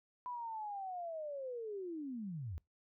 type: linear sweep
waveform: sine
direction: down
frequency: 1000 to 71 Hz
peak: -40 dBFS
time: 0.26-2.58 s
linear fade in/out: 0 ms
effects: noise-tail reverb RT60 0.2 s tail -25 dB re dry